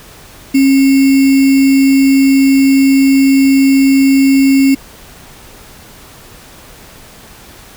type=tone with sample-and-hold; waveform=sine; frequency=270.9 Hz; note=C#4; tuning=40 cents flat; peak=-5 dBFS; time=0.54-4.75 s; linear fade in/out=10 ms; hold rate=2450 Hz; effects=pink hiss -37 dBFS RMS until 7.76 s